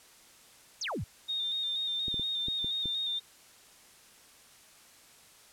sine exponential sweep, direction down, 7100 to 71.3 Hz, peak -32 dBFS, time 0.81-1.04 s, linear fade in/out 5 ms
sine tone with vibrato, 3656 Hz, A#7, 34 cents flat, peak -30 dBFS, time 1.28-3.2 s, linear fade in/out 20 ms, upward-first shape square, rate 4.2 Hz, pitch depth 28 cents each way
clicks, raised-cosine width 3 ms, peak -27 dBFS, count 6, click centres 2.082 / 2.143 / 2.196 / 2.484 / 2.645 / 2.857 s
effects white hiss -57 dBFS RMS until 5.52 s + low-pass 11000 Hz 12 dB/octave

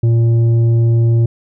triangle tone with tanh clipping, 115.9 Hz, A#2, 10 cents flat, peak -10 dBFS, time 0.03-1.26 s, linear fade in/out 5 ms, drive 11 dB, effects none

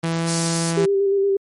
sawtooth tone with pitch glide, 165.3 to 166.55 Hz, E3 to E3, +5 to +18 cents, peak -16 dBFS, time 0.03-0.86 s, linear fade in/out 10 ms, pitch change +13 cents, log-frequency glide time 0.15-0.27 s
pink high-pass noise, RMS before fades -26 dBFS, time 0.25-0.74 s, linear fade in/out 50 ms, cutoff 4300 Hz, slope 48 dB/octave
sine tone with vibrato, 395.2 Hz, G4, 14 cents sharp, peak -15 dBFS, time 0.77-1.37 s, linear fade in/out 5 ms, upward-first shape square, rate 8.6 Hz, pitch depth 20 cents each way
effects MP3 48 kbps

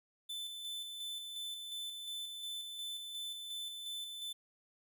45% pulse tone with tremolo, 3519 Hz, A7, in tune, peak -40 dBFS, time 0.29-4.33 s, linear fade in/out 10 ms, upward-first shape square, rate 2.8 Hz, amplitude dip 35%, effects none

